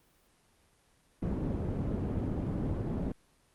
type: low-pass noise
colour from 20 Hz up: white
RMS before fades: -33 dBFS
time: 1.22-3.12 s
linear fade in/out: 5 ms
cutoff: 250 Hz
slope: 12 dB/octave
effects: pink hiss -67 dBFS RMS until 3.54 s + Opus 24 kbps